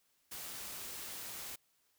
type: noise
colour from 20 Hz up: white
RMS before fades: -45 dBFS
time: 0.31-1.56 s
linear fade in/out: 10 ms
effects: white hiss -75 dBFS RMS until 1.98 s